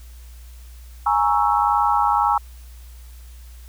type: chord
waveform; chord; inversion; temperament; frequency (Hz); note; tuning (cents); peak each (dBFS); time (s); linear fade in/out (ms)
sine; A# half-diminished seventh; third; equal; 830.6 / 932.3 / 1108.7 / 1318.5; G#5 / A#5 / C#6 / E6; 0 / 0 / 0 / 0; -19 / -21 / -23 / -22; 1.06-2.38; 5
effects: added 60 Hz sine -38 dBFS peak until 3.68 s + white hiss -52 dBFS RMS until 3.68 s